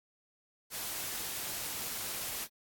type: noise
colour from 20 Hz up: white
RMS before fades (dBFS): -38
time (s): 0.7-2.48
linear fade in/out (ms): 50
effects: AAC 64 kbps